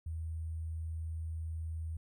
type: tone with sample-and-hold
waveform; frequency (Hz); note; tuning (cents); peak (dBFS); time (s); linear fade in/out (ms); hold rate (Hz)
sine; 80.7; E2; -36; -36; 0.06-1.97; 5; 8820
effects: none